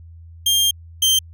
sawtooth tone pair in turn, 3200 / 3140 Hz, G7 / G7, +35 / +2 cents, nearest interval unison, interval 33 cents, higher first, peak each -11 / -10 dBFS, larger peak second, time 0.46-0.71 / 1.02-1.19 s, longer first, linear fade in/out 5 ms, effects added 83 Hz sine -38 dBFS peak until 1.33 s

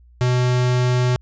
square tone, 124.8 Hz, B2, 19 cents sharp, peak -16 dBFS, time 0.21-1.16 s, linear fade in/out 0 ms, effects added 60 Hz sine -46 dBFS peak until 1.21 s + resampled to 16000 Hz

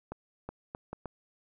accelerating click train, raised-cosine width 1 ms, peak -24 dBFS, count 5, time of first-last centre 0.12-1.057 s, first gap 370 ms, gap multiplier 0.7, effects none

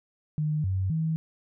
sine tone with pitch steps, 152.4 / 94.8 / 160.1 Hz, D#3 / F#2 / D#3, -36 / +43 / +50 cents, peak -24 dBFS, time 0.38-1.16 s, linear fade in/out 0 ms, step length 260 ms, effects none

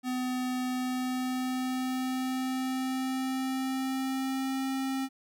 square tone with pitch glide, 252.9 to 266.5 Hz, B3 to C4, +41 to +32 cents, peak -30 dBFS, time 0.03-5.09 s, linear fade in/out 50 ms, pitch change +91 cents, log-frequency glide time 0.67-4.68 s, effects none

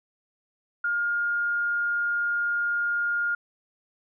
sine tone, 1416 Hz, F6, 23 cents sharp, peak -23 dBFS, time 0.84-3.35 s, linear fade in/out 5 ms, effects none

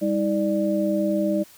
sine tone cluster, 200.3 / 319.5 / 591 Hz, G3 / D#4 / D5, +38 / +46 / +11 cents, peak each -24 dBFS, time 0.01-1.44 s, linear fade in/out 20 ms, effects white hiss -50 dBFS RMS until 1.57 s

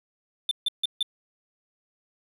triangle tone bursts, 3550 Hz, A7, 15 cents sharp, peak -20 dBFS, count 4, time 0.49-1.028 s, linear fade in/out 2 ms, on 22 ms, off 150 ms, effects none

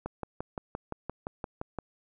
click train, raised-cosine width 1 ms, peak -20 dBFS, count 11, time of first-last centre 0.06-1.787 s, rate 5.79 Hz, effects none

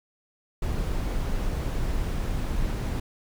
brown noise, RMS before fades -27 dBFS, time 0.62-3 s, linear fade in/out 5 ms, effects none

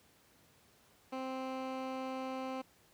15% pulse tone with low-pass filter, 261.6 Hz, C4, in tune, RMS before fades -40 dBFS, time 1.12-2.62 s, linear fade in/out 10 ms, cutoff 3600 Hz, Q 0.52, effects pink hiss -66 dBFS RMS until 2.93 s + high-pass 80 Hz 12 dB/octave

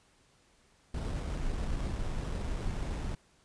brown noise with sample-and-hold, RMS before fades -34 dBFS, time 0.94-3.15 s, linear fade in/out 5 ms, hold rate 4410 Hz, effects pink hiss -66 dBFS RMS until 3.44 s + resampled to 22050 Hz

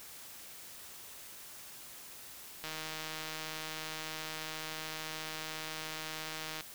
click train, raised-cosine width 0.2 ms, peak -23 dBFS, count 624, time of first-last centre 2.64-6.608 s, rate 157 Hz, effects white hiss -50 dBFS RMS until 6.74 s

